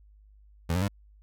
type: tone with pitch steps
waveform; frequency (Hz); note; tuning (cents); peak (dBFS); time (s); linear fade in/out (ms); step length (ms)
25% pulse; 83.7 / 91.28 / 99.54; E2 / F#2 / G2; +27 / -23 / +27; -21; 0.69-0.882; 10; 64
effects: added 51 Hz sine -53 dBFS peak until 1.22 s